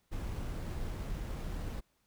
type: noise with sample-and-hold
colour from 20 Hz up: brown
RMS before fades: -38 dBFS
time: 0.11-1.81 s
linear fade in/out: 20 ms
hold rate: 8820 Hz
effects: pink hiss -75 dBFS RMS until 2.06 s